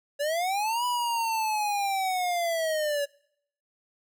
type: linear two-way sweep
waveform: square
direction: up then down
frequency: 561 to 987.8 to 564 Hz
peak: -26 dBFS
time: 0.19-3.06 s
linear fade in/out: 20 ms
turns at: 0.85 s
effects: noise-tail reverb RT60 0.7 s tail -25 dB re dry